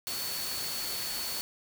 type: tone in noise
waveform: sine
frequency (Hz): 4435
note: C#8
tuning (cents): 0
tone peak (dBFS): -37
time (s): 0.07-1.41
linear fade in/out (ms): 0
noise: white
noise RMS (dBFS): -36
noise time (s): 0.07-1.41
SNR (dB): -4
effects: none